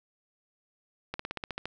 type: slowing click train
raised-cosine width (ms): 0.3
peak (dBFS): -18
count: 9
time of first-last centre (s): 1.14-1.656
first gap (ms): 54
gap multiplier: 1.05
effects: none